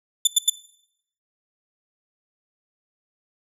20% pulse tone bursts, 3520 Hz, A7, in tune, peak -7 dBFS, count 3, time 0.25-0.499 s, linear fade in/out 5 ms, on 23 ms, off 90 ms, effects noise-tail reverb RT60 0.7 s tail -18 dB re dry

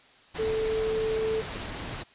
sine tone in noise, 440 Hz, A4, in tune, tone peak -25 dBFS, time 0.38-1.42 s, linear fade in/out 20 ms, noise pink, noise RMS -36 dBFS, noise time 0.34-2.04 s, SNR +8 dB, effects white hiss -56 dBFS RMS until 2.14 s + resampled to 8000 Hz

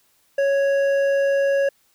triangle tone with hard clipping, 554.4 Hz, C#5, in tune, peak -18 dBFS, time 0.38-1.69 s, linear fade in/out 5 ms, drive 11 dB, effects white hiss -62 dBFS RMS until 1.94 s

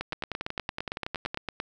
two click trains, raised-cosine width 0.3 ms, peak -16 / -15 dBFS, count 14 / 15, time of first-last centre 0.13-1.345 / 0.01-1.601 s, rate 10.7 / 8.8 Hz, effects none

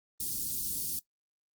white band-stop noise, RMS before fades -34 dBFS, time 0.2-0.99 s, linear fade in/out 2 ms, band 310 to 4600 Hz, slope 24 dB/octave, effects noise-tail reverb RT60 0.1 s tail -20 dB re dry + Opus 32 kbps

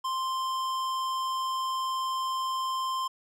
sine tone with tanh clipping, 1046.5 Hz, C6, in tune, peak -30 dBFS, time 0.04-3.08 s, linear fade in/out 10 ms, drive 17 dB, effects none

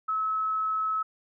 sine tone, 1293 Hz, E6, 34 cents flat, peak -25 dBFS, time 0.08-1.03 s, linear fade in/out 10 ms, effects none

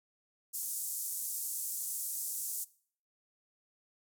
white band-pass noise, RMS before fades -38 dBFS, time 0.53-2.65 s, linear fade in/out 20 ms, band 7000 to 14000 Hz, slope 24 dB/octave, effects noise-tail reverb RT60 0.5 s tail -20 dB re dry

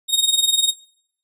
sawtooth tone with tremolo, 3729 Hz, A#7, in tune, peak -9 dBFS, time 0.08-0.74 s, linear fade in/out 50 ms, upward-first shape sine, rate 20 Hz, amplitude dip 75%, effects noise-tail reverb RT60 0.7 s tail -23 dB re dry + resampled to 32000 Hz

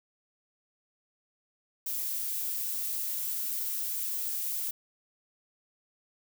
violet noise, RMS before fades -33 dBFS, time 1.86-4.71 s, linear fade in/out 5 ms, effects none

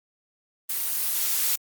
blue noise with level ramp, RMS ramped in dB -28 to -23 dBFS, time 0.69-1.56 s, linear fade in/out 10 ms, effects Opus 32 kbps

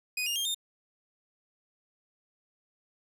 sawtooth tone with pitch steps, 2489 / 2826 / 3209 / 3644 Hz, D#7 / F7 / G7 / A#7, 0 / +20 / +40 / -40 cents, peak -26 dBFS, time 0.17-0.546 s, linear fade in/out 5 ms, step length 94 ms, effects none

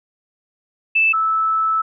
sine tone pair in turn, 2637 / 1310.1 Hz, E7 / E6, 0 / -11 cents, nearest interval octave, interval 1211 cents, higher first, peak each -12 / -15 dBFS, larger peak first, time 0.95-1.13 / 1.13-1.82 s, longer second, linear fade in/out 10 ms, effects none

